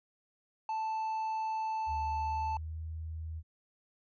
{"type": "tone", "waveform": "triangle", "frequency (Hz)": 880, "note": "A5", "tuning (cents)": 0, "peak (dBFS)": -30, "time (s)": [0.69, 2.57], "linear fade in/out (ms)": 2}
{"type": "tone with pitch glide", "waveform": "sine", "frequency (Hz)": [75.6, 80.1], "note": ["D#2", "E2"], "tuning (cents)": [-49, -49], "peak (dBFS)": -37, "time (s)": [1.86, 3.43], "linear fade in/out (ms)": 50, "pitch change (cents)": 100, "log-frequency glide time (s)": [2.05, 2.8]}
{"effects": ["resampled to 16000 Hz"]}